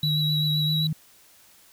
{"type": "tone with pitch glide", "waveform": "sine", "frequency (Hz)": [152.5, 156.61], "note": ["D#3", "D#3"], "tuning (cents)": [-34, 12], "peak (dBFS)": -23, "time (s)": [0.03, 0.93], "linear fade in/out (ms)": 5, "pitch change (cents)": 46, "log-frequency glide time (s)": [0.66, 0.74]}
{"type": "tone with vibrato", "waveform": "triangle", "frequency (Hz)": 3901, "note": "B7", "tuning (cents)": -22, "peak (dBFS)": -23, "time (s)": [0.03, 0.87], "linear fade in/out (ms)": 2, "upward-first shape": "triangle", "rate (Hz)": 7.7, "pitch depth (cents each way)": 23}
{"effects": ["white hiss -55 dBFS RMS until 1.72 s"]}